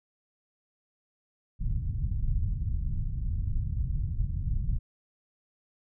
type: low-pass noise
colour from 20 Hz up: pink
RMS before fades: -29 dBFS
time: 1.59-4.79 s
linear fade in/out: 20 ms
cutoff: 130 Hz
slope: 24 dB/octave
effects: none